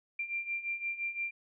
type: beating tone pair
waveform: sine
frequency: 2370 / 2375.8 Hz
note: D7 / D7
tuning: +15 / +19 cents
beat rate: 5.8 Hz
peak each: -39 / -35 dBFS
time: 0.19-1.31 s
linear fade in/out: 5 ms
effects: none